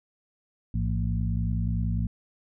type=harmonic tone with a mistuned harmonic; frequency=56.8 Hz; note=A#1; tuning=44 cents flat; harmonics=1 / 2 / 3 / 4; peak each=-28 / -28 / -31 / -35 dBFS; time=0.74-2.07 s; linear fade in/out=5 ms; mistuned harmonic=2; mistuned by=-100 cents; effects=none